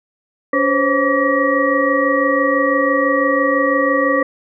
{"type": "tone cluster", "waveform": "sine", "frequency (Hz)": [283.8, 515, 541, 1151, 1902], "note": ["C#4", "C5", "C#5", "D6", "A#6"], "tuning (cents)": [41, -28, -42, -35, 34], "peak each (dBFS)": -19, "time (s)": [0.53, 4.23], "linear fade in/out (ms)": 5, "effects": []}